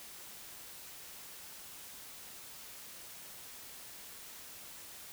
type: silence
effects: white hiss -50 dBFS RMS until 5.12 s